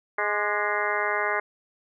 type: harmonic tone with a mistuned harmonic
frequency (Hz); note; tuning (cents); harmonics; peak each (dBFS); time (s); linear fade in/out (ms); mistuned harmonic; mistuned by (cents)
208.3; G#3; +5; 2 / 3 / 4 / 5 / 6 / 7 / 8 / 9 / 10; -32 / -32 / -32 / -32 / -32 / -32 / -32 / -32 / -32; 0.18-1.4; 5; 6; -55
effects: none